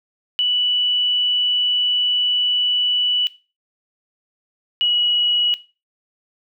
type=tone pair in turn; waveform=sine; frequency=2960 / 2919 Hz; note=F#7 / F#7; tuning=0 / -24 cents; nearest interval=unison; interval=24 cents; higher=first; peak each=-15 dBFS; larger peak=neither; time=0.39-3.27 / 4.81-5.54 s; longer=first; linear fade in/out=0 ms; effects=noise-tail reverb RT60 0.3 s tail -17 dB re dry